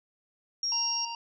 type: tone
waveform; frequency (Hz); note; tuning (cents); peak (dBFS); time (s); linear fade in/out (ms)
sine; 5588; F8; 0; -27; 0.63-1.05; 2
type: harmonic tone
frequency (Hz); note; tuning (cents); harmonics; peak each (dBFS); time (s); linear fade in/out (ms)
931; A#5; -2; 1 / 3 / 5 / 6; -36 / -41 / -43 / -44; 0.72-1.15; 2
effects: none